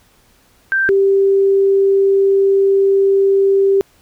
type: tone pair in turn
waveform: sine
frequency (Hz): 1568 / 392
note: G6 / G4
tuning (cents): 0 / 0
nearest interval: 2 octaves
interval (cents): 2400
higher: first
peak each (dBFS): -12 / -9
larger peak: second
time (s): 0.72-0.89 / 0.89-3.81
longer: second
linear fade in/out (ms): 0
effects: pink hiss -53 dBFS RMS until 4.01 s